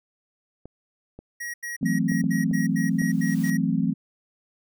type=clicks; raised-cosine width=2 ms; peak=-27 dBFS; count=7; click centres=0.656 / 1.19 / 1.83 / 2.117 / 2.24 / 2.512 / 3.018 s
type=tone bursts; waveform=square; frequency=1900 Hz; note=A#6; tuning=33 cents sharp; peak=-31 dBFS; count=10; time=1.4-3.574 s; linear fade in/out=10 ms; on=140 ms; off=86 ms
type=chord; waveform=sine; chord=F# half-diminished seventh; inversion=third; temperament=equal; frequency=164.81 / 185 / 220 / 261.6 Hz; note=E3 / F#3 / A3 / C4; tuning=0 / 0 / 0 / 0 cents; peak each=-26 dBFS; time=1.81-3.94 s; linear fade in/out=20 ms
type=noise with exponential growth; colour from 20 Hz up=white; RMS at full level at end=-41 dBFS; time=2.53-3.5 s; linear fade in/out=1 ms; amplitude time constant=210 ms
effects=none